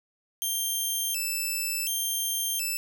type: tone with vibrato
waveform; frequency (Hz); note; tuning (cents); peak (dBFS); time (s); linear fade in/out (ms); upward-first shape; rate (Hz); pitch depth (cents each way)
5% pulse; 2893; F#7; -40; -19; 0.42-2.77; 0; square; 0.69; 160
effects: none